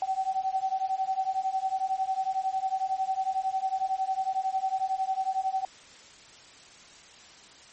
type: beating tone pair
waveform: sine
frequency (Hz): 758 / 769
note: F#5 / G5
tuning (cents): +42 / -33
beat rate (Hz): 11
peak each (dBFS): -29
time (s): 0.02-5.65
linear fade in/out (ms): 2
effects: white hiss -51 dBFS RMS until 7.72 s + MP3 32 kbps